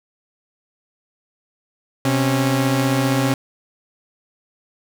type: tone pair together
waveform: sawtooth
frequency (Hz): 129.2 / 273.8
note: C3 / C#4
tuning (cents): -21 / -21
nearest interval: octave + minor second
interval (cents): 1300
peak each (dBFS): -15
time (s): 2.05-3.34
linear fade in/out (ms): 2
effects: none